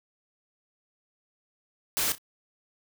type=noise with echo; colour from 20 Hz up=white; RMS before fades=-27 dBFS; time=1.97-2.12 s; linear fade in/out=0 ms; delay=31 ms; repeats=2; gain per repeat=-13 dB; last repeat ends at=2.182 s; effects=none